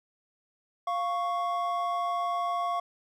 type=tone pair together; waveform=triangle; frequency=698.5 / 1108.8 Hz; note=F5 / C#6; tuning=0 / 0 cents; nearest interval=minor sixth; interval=800 cents; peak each=-28 dBFS; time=0.87-2.8 s; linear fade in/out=5 ms; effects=none